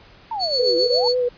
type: exponential two-way sweep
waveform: sine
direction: down then up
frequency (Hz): 937 to 330 to 937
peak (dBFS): -23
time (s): 0.31-1.08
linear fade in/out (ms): 5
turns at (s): 0.77
type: tone with tremolo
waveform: sine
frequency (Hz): 4435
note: C#8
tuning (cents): 0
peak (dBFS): -17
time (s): 0.39-1.15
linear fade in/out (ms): 50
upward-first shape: sine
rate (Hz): 7.5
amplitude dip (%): 65
type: tone with vibrato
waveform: sine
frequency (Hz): 495.1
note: B4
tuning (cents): +4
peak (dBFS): -17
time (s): 0.59-1.29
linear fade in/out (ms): 10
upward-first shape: sine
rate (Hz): 5.6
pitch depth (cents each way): 28
effects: pink hiss -48 dBFS RMS until 1.37 s + resampled to 11025 Hz